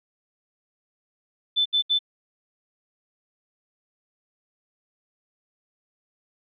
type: tone bursts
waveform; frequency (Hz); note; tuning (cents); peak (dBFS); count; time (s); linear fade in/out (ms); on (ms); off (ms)
sine; 3520; A7; 0; -18; 3; 1.56-1.991; 20; 97; 70
effects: none